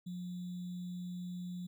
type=tone with sample-and-hold; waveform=sine; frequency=178.8 Hz; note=F3; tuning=41 cents sharp; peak=-39 dBFS; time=0.06-1.67 s; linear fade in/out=10 ms; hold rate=3675 Hz; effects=none